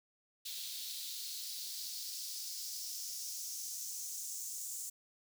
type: noise with high-pass filter sweep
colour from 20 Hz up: white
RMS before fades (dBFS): -43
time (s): 0.45-4.9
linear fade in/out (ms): 10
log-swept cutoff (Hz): 3700 to 7100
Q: 3
effects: none